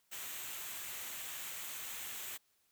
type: noise with comb filter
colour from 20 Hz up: white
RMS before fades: -44 dBFS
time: 0.11-2.38 s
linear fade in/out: 20 ms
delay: 0.2 ms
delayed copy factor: -0.5
effects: white hiss -75 dBFS RMS until 2.71 s